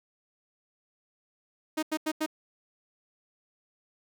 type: tone bursts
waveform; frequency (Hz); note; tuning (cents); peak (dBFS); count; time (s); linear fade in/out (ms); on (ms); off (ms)
sawtooth; 311.1; D#4; 0; -23; 4; 1.77-2.263; 10; 58; 87
effects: none